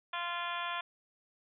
harmonic tone with a mistuned harmonic, 346.6 Hz, F4, 13 cents flat, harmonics 2 / 3 / 4 / 5 / 6 / 7 / 8 / 9 / 10, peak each -43 / -38 / -42 / -43 / -50 / -44 / -49 / -47 / -45 dBFS, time 0.13-0.81 s, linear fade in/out 5 ms, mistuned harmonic 10, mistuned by -20 cents, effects none

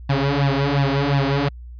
sawtooth tone with flanger, 139.7 Hz, C#3, 14 cents sharp, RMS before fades -19 dBFS, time 0.09-1.49 s, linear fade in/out 10 ms, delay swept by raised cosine 1.1 to 5.2 ms, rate 2.8 Hz, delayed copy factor +0.9, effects added 60 Hz sine -34 dBFS peak until 1.79 s + resampled to 11025 Hz

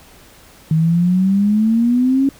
sine exponential sweep, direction up, 156.1 to 277.1 Hz, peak -11 dBFS, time 0.71-2.29 s, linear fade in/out 2 ms, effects pink hiss -45 dBFS RMS until 2.39 s

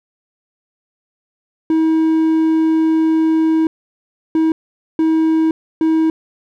triangle tone bursts at uneven times, 320 Hz, D#4, 49 cents sharp, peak -9 dBFS, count 4, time 1.7-3.67 / 4.35-4.52 / 4.99-5.51 / 5.81-6.1 s, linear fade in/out 2 ms, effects none

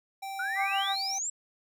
square tone, 780 Hz, G5, 9 cents flat, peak -36 dBFS, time 0.22-1.19 s, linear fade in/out 10 ms
sine exponential sweep, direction up, 1406 to 7800 Hz, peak -30 dBFS, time 0.39-1.3 s, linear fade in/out 5 ms
harmonic tone, 393.1 Hz, G4, 5 cents sharp, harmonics 2 / 3 / 4 / 5, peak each -31 / -35 / -37 / -39 dBFS, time 0.55-0.96 s, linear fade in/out 50 ms
effects none

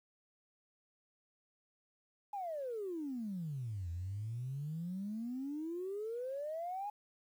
sine exponential two-way sweep, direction down then up, 841 to 83.1 to 841 Hz, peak -37 dBFS, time 2.33-6.9 s, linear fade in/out 5 ms, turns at 3.9 s, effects tanh soft clip ceiling -33 dBFS + 11-bit

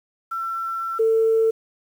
sine tone pair in turn, 1346 / 447.6 Hz, E6 / A4, +36 / +30 cents, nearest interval octave + perfect fifth, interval 1906 cents, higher first, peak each -24 / -14 dBFS, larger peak second, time 0.31-0.99 / 0.99-1.51 s, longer first, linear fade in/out 10 ms, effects tanh soft clip ceiling -11 dBFS + 8-bit

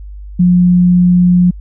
sine tone, 178.4 Hz, F3, 37 cents sharp, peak -5 dBFS, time 0.39-1.51 s, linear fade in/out 10 ms, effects added 50 Hz sine -26 dBFS peak until 1.6 s

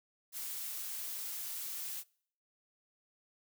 blue noise, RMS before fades -41 dBFS, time 0.32-2.04 s, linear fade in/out 50 ms, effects noise-tail reverb RT60 0.6 s tail -25 dB re dry

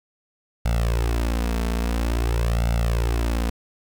sawtooth tone with flanger, 57.6 Hz, A#1, 20 cents flat, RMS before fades -22 dBFS, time 0.65-3.5 s, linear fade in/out 5 ms, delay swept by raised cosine 1.4 to 4.5 ms, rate 0.49 Hz, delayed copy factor +0.95, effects 8-bit

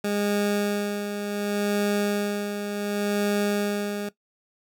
20% pulse tone with tremolo, 204.9 Hz, G#3, 23 cents flat, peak -17 dBFS, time 0.04-4.09 s, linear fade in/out 5 ms, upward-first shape sine, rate 0.68 Hz, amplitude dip 55%, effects noise-tail reverb RT60 0.1 s tail -17 dB re dry

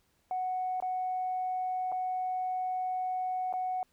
sine tone with dropouts, 740 Hz, F#5, in tune, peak -29 dBFS, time 0.31-3.83 s, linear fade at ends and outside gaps 1 ms, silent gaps 0.802-0.824 / 1.918-1.923 / 3.527-3.537 s, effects tanh soft clip ceiling -25 dBFS + pink hiss -72 dBFS RMS until 3.92 s

